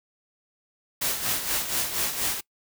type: noise with tremolo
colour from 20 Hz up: white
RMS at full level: -25 dBFS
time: 1.01-2.41 s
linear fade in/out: 10 ms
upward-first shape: sine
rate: 4.2 Hz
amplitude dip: 60%
effects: noise-tail reverb RT60 0.1 s tail -23 dB re dry